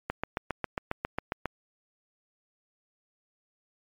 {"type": "click train", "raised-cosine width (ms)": 0.5, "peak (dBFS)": -14, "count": 11, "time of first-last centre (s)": [0.1, 1.457], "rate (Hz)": 7.37, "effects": ["MP3 96 kbps"]}